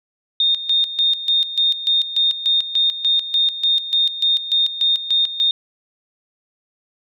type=tone with tremolo; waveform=sine; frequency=3665 Hz; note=A#7; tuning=30 cents flat; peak=-13 dBFS; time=0.4-5.51 s; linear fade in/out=2 ms; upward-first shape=square; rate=3.4 Hz; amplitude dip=75%; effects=none